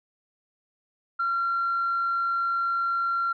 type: tone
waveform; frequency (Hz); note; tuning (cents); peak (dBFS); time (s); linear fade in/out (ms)
sine; 1372; F6; -31; -22; 1.19-3.33; 10
effects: tanh soft clip ceiling -19 dBFS